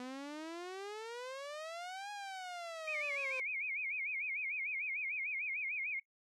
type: exponential two-way sweep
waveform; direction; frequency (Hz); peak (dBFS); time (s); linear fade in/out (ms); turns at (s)
sawtooth; up then down; 246.9 to 830.6 to 515; -39; 0-3.4; 2; 2.11
type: tone with vibrato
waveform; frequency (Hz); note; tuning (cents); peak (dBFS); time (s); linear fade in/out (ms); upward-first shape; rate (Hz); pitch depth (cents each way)
sine; 2317; D7; -24; -36; 2.87-6; 10; sine; 6.7; 160
effects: noise-tail reverb RT60 0.1 s tail -21 dB re dry + low-pass 7000 Hz 12 dB/octave